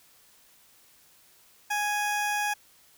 20% pulse tone, 830.6 Hz, G#5, in tune, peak -21 dBFS, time 1.7-2.54 s, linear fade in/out 10 ms, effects white hiss -59 dBFS RMS until 2.97 s

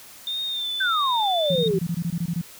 sine tone with vibrato, 3601 Hz, A7, 39 cents sharp, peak -25 dBFS, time 0.27-1.68 s, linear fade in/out 2 ms, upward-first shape sine, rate 1.6 Hz, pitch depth 49 cents each way
sine exponential sweep, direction down, 1589 to 370 Hz, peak -20 dBFS, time 0.8-1.79 s, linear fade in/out 10 ms
sine tone bursts, 170 Hz, F3, 46 cents flat, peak -22 dBFS, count 12, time 1.5-2.415 s, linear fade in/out 5 ms, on 57 ms, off 21 ms
effects white hiss -45 dBFS RMS until 2.59 s

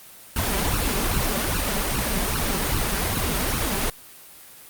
pink noise with flanger, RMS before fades -23 dBFS, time 0.36-3.9 s, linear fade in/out 2 ms, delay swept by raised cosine 0.71 to 5.21 ms, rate 2.5 Hz, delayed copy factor +0.85, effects white hiss -45 dBFS RMS until 4.69 s + Opus 32 kbps

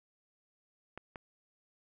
clicks, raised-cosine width 0.5 ms, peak -28 dBFS, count 2, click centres 0.976 / 1.158 s, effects none

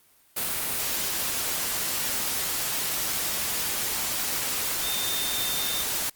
sine tone in noise, 3622 Hz, A7, 49 cents sharp, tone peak -31 dBFS, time 4.83-5.83 s, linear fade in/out 10 ms, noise white, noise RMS -28 dBFS, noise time 0.36-6.1 s, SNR -6 dB, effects white hiss -60 dBFS RMS until 6.15 s + Opus 32 kbps

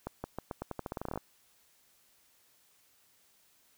accelerating click train, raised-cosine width 1 ms, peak -22 dBFS, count 17, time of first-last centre 0.07-1.176 s, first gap 170 ms, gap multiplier 0.86, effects white hiss -67 dBFS RMS until 3.77 s

